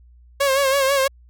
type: tone with vibrato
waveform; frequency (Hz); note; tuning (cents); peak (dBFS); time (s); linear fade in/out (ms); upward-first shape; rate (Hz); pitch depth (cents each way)
sawtooth; 546; C#5; -26; -12; 0.4-1.08; 10; sine; 6.1; 60
effects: added 60 Hz sine -46 dBFS peak until 1.29 s